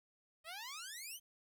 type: exponential sweep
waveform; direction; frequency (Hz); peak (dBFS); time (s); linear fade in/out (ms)
10% pulse; up; 612 to 3210; -37; 0.44-1.2; 50
effects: 12-bit